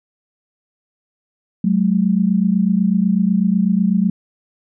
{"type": "tone pair together", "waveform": "sine", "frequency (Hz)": [186.04, 214.1], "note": ["F#3", "A3"], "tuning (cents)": [10, -47], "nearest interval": "major second", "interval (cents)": 243, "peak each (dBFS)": [-15, -16], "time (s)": [1.64, 4.1], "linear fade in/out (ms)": 5, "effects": []}